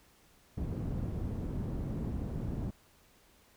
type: low-pass noise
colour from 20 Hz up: white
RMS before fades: -36 dBFS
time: 0.57-2.71 s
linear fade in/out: 10 ms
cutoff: 170 Hz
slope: 12 dB/octave
effects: pink hiss -64 dBFS RMS until 3.56 s